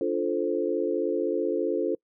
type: chord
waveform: sine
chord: D minor seventh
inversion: none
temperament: equal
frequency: 293.7 / 349.2 / 440 / 523.3 Hz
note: D4 / F4 / A4 / C5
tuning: 0 / 0 / 0 / 0 cents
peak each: -31 / -28 / -28 / -31 dBFS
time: 0.01-1.95 s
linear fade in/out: 2 ms
effects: noise-tail reverb RT60 0.1 s tail -26 dB re dry